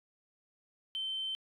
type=tone; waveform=sine; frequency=3094 Hz; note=G7; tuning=23 cents flat; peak=-33 dBFS; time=0.95-1.35 s; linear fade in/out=0 ms; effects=tanh soft clip ceiling -29 dBFS